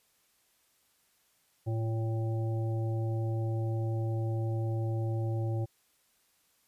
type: harmonic tone with a mistuned harmonic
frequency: 111.8 Hz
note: A2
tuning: 28 cents sharp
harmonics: 1 / 3 / 5 / 7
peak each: -29 / -39 / -43 / -46 dBFS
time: 1.66-5.66 s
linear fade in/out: 20 ms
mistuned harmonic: 3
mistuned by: +36 cents
effects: white hiss -70 dBFS RMS until 6.67 s + resampled to 32000 Hz